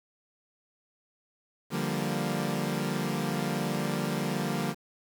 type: chord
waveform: sawtooth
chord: G minor seventh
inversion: second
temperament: equal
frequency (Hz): 146.83 / 174.61 / 196 / 233.1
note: D3 / F3 / G3 / Bb3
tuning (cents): 0 / 0 / 0 / 0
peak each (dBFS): -30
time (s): 1.7-4.75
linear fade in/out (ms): 50
effects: 8-bit